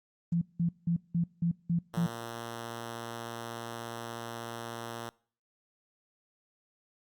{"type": "tone bursts", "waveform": "sine", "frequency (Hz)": 170.3, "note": "F3", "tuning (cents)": -43, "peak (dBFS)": -25, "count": 7, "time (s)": [0.32, 2.065], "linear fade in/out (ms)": 5, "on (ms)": 95, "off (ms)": 180}
{"type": "tone", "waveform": "5% pulse", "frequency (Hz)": 116.54, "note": "A#2", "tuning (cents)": 0, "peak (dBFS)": -27, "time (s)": [1.94, 5.09], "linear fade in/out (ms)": 0}
{"effects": ["noise-tail reverb RT60 0.5 s tail -24 dB re dry", "Opus 32 kbps"]}